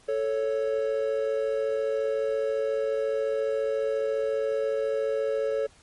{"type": "tone pair together", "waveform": "triangle", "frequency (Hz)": [440, 554.4], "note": ["A4", "C#5"], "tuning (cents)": [0, 0], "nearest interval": "major third", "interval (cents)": 400, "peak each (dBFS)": -25, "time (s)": [0.08, 5.67], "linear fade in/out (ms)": 10, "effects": ["pink hiss -57 dBFS RMS until 5.82 s", "MP3 48 kbps"]}